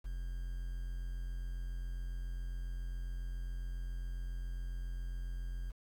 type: tone with quantisation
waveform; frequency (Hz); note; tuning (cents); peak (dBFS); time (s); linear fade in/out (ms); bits
triangle; 43.65; F1; 0; -35; 0.04-5.72; 20; 10
effects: none